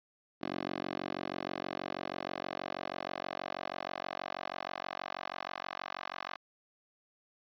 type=tone with high-pass filter sweep; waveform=10% pulse; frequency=46.25 Hz; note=F#1; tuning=in tune; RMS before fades=-40 dBFS; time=0.41-6.37 s; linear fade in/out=20 ms; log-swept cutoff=330 to 1000 Hz; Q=1.5; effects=resampled to 11025 Hz